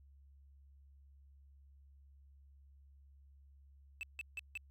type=tone bursts; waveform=triangle; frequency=2633 Hz; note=E7; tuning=3 cents flat; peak=-38 dBFS; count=4; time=4.01-4.574 s; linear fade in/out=0 ms; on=21 ms; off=160 ms; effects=added 69 Hz sine -59 dBFS peak until 4.7 s